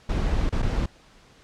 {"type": "noise with dropouts", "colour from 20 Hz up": "brown", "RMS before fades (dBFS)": -23, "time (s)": [0.09, 0.86], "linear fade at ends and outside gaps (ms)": 5, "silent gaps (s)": [[0.494, 0.524], [0.62, 0.626]], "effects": ["pink hiss -54 dBFS RMS until 1.43 s", "low-pass 6000 Hz 12 dB/octave"]}